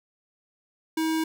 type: tone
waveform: square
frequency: 319.8 Hz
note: D#4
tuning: 48 cents sharp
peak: -24 dBFS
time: 0.97-1.24 s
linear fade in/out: 5 ms
effects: none